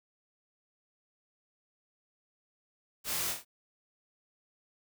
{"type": "noise with echo", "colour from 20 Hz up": "white", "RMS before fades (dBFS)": -35, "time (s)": [3.04, 3.35], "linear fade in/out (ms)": 50, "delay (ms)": 25, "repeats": 4, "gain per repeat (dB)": -4, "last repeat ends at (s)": 3.45, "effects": []}